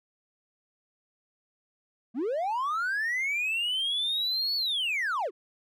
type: linear two-way sweep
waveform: triangle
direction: up then down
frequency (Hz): 207.7 to 4476 to 315.1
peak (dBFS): -24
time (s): 2.14-5.31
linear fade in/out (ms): 50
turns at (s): 4.56
effects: tanh soft clip ceiling -21 dBFS